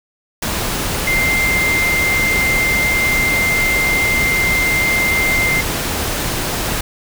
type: tone in noise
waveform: sine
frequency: 2093 Hz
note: C7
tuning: in tune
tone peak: -14 dBFS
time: 1.07-5.61 s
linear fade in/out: 5 ms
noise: pink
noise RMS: -20 dBFS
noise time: 0.42-6.81 s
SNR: +3 dB
effects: none